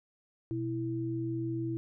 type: tone pair together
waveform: sine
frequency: 123.46 / 329.6 Hz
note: B2 / E4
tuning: 0 / 0 cents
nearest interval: octave + perfect fourth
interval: 1700 cents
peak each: -35 / -33 dBFS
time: 0.51-1.77 s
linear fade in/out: 0 ms
effects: none

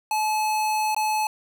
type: tone with dropouts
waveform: square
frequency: 860 Hz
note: A5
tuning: 40 cents flat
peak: -22 dBFS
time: 0.11-1.27 s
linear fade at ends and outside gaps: 2 ms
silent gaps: 0.947-0.964 s
effects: none

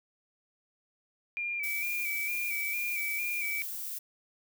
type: tone with vibrato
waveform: sine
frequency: 2349 Hz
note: D7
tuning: in tune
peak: -31 dBFS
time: 1.37-3.62 s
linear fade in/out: 0 ms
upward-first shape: square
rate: 2.2 Hz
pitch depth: 39 cents each way
type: noise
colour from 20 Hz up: violet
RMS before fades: -38 dBFS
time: 1.63-3.99 s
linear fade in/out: 10 ms
effects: none

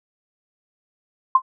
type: tone with exponential decay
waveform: sine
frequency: 1046.5 Hz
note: C6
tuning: in tune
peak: -6 dBFS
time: 1.35-1.42 s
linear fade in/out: 5 ms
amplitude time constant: 15 ms
effects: none

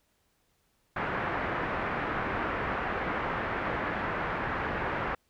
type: low-pass noise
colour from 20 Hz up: white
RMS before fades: -32 dBFS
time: 0.96-5.15 s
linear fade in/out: 5 ms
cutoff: 1800 Hz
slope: 24 dB/octave
effects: pink hiss -72 dBFS RMS until 5.29 s

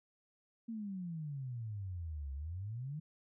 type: exponential two-way sweep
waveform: sine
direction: down then up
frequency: 233 to 66.9 to 159.1 Hz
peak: -39 dBFS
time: 0.68-3 s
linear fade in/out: 10 ms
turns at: 2.33 s
effects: none

